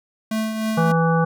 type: tone with tremolo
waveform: square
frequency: 219.3 Hz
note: A3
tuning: 6 cents flat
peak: -20 dBFS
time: 0.31-0.92 s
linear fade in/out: 5 ms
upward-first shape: triangle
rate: 3.3 Hz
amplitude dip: 50%
type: harmonic tone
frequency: 164.81 Hz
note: E3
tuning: in tune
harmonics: 1 / 3 / 5 / 7 / 9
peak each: -17 / -22 / -24 / -25 / -27 dBFS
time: 0.77-1.25 s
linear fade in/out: 10 ms
effects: none